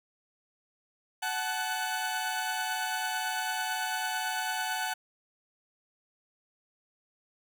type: tone cluster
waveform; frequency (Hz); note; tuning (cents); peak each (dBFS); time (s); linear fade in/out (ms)
sawtooth; 744 / 868 / 1497; F#5 / A5 / F#6; +9 / -24 / +20; -31; 1.22-4.94; 10
effects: none

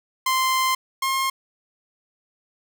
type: tone pair in turn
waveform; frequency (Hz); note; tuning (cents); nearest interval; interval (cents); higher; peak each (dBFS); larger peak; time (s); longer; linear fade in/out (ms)
sawtooth; 1043 / 1068; C6 / C6; -6 / +35; unison; 41; second; -15 / -17; first; 0.26-0.75 / 1.02-1.3; first; 5
effects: none

